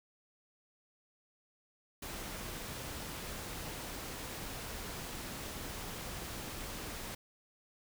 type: noise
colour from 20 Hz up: pink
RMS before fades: -43 dBFS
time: 2.02-7.15 s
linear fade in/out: 5 ms
effects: none